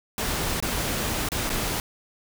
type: noise with dropouts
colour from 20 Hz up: pink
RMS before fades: -27 dBFS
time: 0.18-1.8 s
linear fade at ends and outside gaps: 1 ms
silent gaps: 0.602-0.625 / 1.288-1.318 / 1.494-1.5 s
effects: none